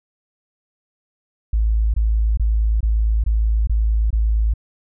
sine tone bursts, 54.4 Hz, A1, 19 cents flat, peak -14 dBFS, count 7, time 1.53-4.538 s, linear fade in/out 5 ms, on 410 ms, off 23 ms, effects none

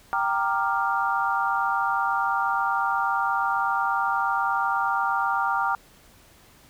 sine chord, G minor seventh, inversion none, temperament equal with one note detuned, 784 / 932.3 / 1186.3 / 1396.9 Hz, G5 / Bb5 / D6 / F6, 0 / 0 / +17 / 0 cents, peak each -27 dBFS, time 0.13-5.75 s, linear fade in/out 0 ms, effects pink hiss -54 dBFS RMS until 6.69 s

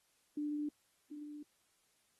sine tone with echo, 296.2 Hz, D4, 15 cents sharp, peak -35 dBFS, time 0.37-0.69 s, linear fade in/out 5 ms, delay 740 ms, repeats 1, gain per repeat -10 dB, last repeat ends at 1.43 s, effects white hiss -75 dBFS RMS until 2.19 s + AAC 32 kbps

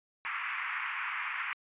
white band-pass noise, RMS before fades -36 dBFS, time 0.25-1.53 s, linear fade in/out 0 ms, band 1000 to 2500 Hz, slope 48 dB/octave, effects resampled to 8000 Hz

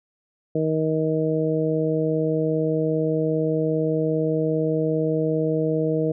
harmonic tone, 157.5 Hz, D#3, 21 cents sharp, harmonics 1 / 2 / 3 / 4, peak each -25 / -25 / -23 / -29 dBFS, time 0.55-6.12 s, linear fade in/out 5 ms, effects none

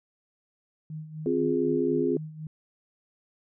sine tone with tremolo, 155.56 Hz, D#3, in tune, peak -33 dBFS, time 0.9-2.47 s, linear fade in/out 2 ms, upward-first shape sine, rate 4 Hz, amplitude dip 65%
sine chord, F minor, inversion second, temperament equal with one note detuned, 261.6 / 351.3 / 415.3 Hz, C4 / F4 / Ab4, 0 / +10 / 0 cents, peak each -27 dBFS, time 1.26-2.17 s, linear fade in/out 2 ms
effects none

